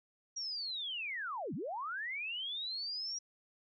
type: linear two-way sweep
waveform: sine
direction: down then up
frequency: 5730 to 130.81 to 5730 Hz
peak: -37 dBFS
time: 0.36-3.19 s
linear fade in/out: 10 ms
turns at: 1.54 s
effects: none